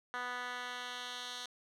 10% pulse tone with band-pass filter sweep, 246.9 Hz, B3, in tune, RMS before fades -42 dBFS, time 0.14-1.46 s, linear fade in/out 0 ms, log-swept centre 1600 to 4100 Hz, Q 1.5, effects none

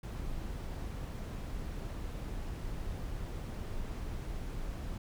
brown noise, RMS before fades -39 dBFS, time 0.03-4.98 s, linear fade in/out 5 ms, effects none

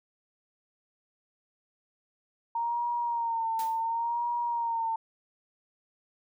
sine tone with vibrato, 925 Hz, A#5, 14 cents flat, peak -27 dBFS, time 2.55-4.96 s, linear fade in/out 5 ms, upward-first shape sine, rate 0.7 Hz, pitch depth 53 cents each way
white noise with exponential decay, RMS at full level -40 dBFS, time 3.59-3.87 s, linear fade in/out 2 ms, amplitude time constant 59 ms
effects none

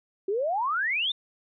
sine exponential sweep, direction up, 373.2 to 3692 Hz, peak -24 dBFS, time 0.28-1.12 s, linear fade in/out 5 ms, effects none

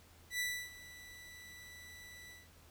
sawtooth tone with ADSR envelope, 1973 Hz, B6, 2 cents flat, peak -30 dBFS, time 0.3-2.49 s, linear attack 95 ms, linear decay 300 ms, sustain -18 dB, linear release 180 ms, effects added 83 Hz sine -63 dBFS peak until 2.7 s + pink hiss -63 dBFS RMS until 2.7 s

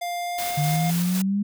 square tone with pitch glide, 700 to 707.7 Hz, F5 to F5, +4 to +23 cents, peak -27 dBFS, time 0.01-0.91 s, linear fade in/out 10 ms, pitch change +19 cents, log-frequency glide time 0.18-0.54 s
white noise with tremolo, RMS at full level -31 dBFS, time 0.38-1.22 s, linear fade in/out 5 ms, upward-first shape square, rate 3.9 Hz, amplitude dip 30%
sine exponential sweep, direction up, 147 to 206.5 Hz, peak -20 dBFS, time 0.57-1.43 s, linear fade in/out 10 ms
effects none

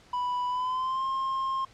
triangle tone with pitch glide, 987.8 to 1064.8 Hz, B5 to C6, 0 to +30 cents, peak -25 dBFS, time 0.13-1.65 s, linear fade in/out 5 ms, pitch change +130 cents, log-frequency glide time 0.48-1.06 s, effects pink hiss -56 dBFS RMS until 1.73 s + low-pass 6000 Hz 12 dB/octave

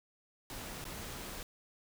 pink noise with dropouts, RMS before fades -44 dBFS, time 0.5-1.43 s, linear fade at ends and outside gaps 1 ms, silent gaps 0.842-0.852 s, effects none

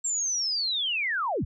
sine linear sweep, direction down, 7500 to 34.65 Hz, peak -25 dBFS, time 0.04-1.45 s, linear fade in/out 10 ms, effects none

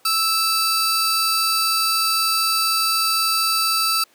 sawtooth tone pair together, 1317 / 4650 Hz, E6 / D8, -2 / -18 cents, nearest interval octave + minor seventh, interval 2184 cents, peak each -17 dBFS, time 0.05-4.04 s, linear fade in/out 5 ms, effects pink hiss -56 dBFS RMS until 4.14 s + high-pass 300 Hz 12 dB/octave

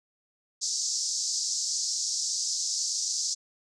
pink band-pass noise, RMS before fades -30 dBFS, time 0.61-3.35 s, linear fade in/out 20 ms, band 4800 to 7300 Hz, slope 48 dB/octave, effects none

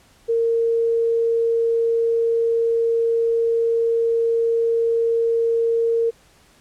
sine tone, 460.4 Hz, A#4, 22 cents flat, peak -16 dBFS, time 0.28-6.11 s, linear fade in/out 20 ms, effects pink hiss -54 dBFS RMS until 6.6 s + low-pass 11000 Hz 12 dB/octave

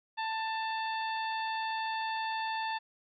harmonic tone, 887 Hz, A5, 14 cents sharp, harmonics 1 / 2 / 3 / 4 / 5, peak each -33 / -39 / -43 / -45 / -47 dBFS, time 0.17-2.79 s, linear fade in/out 20 ms, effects none

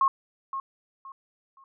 sine tone with echo, 1081 Hz, C#6, 44 cents flat, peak -18 dBFS, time 0.01-0.08 s, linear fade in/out 2 ms, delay 520 ms, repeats 3, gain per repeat -11 dB, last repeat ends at 1.64 s, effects none

